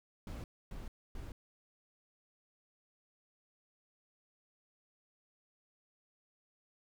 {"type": "noise bursts", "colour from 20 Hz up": "brown", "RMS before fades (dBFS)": -44, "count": 3, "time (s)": [0.27, 1.32], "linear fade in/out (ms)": 2, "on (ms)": 170, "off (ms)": 270, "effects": []}